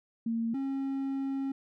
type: tone pair in turn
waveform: sine / triangle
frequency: 228.8 / 271.4 Hz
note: A#3 / C#4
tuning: -32 / -36 cents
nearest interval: minor third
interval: 296 cents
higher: second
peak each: -28 dBFS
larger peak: neither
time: 0.26-0.54 / 0.54-1.52 s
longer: second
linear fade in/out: 5 ms
effects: none